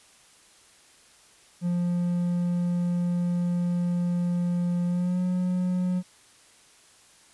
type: tone with pitch glide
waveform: triangle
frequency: 175.4 to 181.38 Hz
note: F3 to F#3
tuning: +8 to -34 cents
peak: -21 dBFS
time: 1.61-6.03 s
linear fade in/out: 50 ms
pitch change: +58 cents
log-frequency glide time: 4.86-5.21 s
effects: white hiss -56 dBFS RMS until 7.33 s + resampled to 24000 Hz